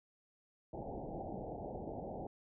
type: low-pass noise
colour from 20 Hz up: white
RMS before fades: -44 dBFS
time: 0.73-2.27 s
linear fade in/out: 5 ms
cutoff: 830 Hz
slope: 96 dB/octave
effects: none